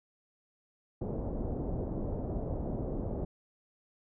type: low-pass noise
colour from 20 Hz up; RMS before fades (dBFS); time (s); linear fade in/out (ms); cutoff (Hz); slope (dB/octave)
pink; -35; 1.01-3.25; 5; 640; 24
effects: none